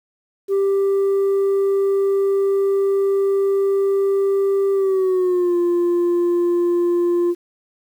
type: tone with pitch glide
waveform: sine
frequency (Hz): 393.4 to 348.5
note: G4 to F4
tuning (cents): +6 to -4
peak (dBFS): -12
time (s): 0.48-7.35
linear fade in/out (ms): 50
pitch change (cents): -210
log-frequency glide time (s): 4.73-5.57
effects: tanh soft clip ceiling -14 dBFS + 8-bit